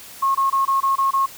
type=tone bursts; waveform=sine; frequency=1085 Hz; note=C#6; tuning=37 cents flat; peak=-15 dBFS; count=7; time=0.22-1.262 s; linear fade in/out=10 ms; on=130 ms; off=22 ms; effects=white hiss -40 dBFS RMS until 1.37 s